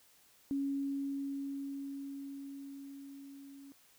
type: tone with level ramp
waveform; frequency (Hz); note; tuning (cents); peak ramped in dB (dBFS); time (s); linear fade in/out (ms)
sine; 277.2; C#4; 0; -31 to -50; 0.51-3.72; 0
effects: white hiss -65 dBFS RMS until 3.98 s